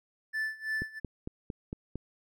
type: tone with tremolo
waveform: triangle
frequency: 1755 Hz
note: A6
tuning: 5 cents flat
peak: -27 dBFS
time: 0.33-1 s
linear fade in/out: 20 ms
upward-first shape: sine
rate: 3 Hz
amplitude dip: 90%
type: click train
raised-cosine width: 3 ms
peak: -23 dBFS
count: 6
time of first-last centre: 0.82-1.956 s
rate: 4.4 Hz
effects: none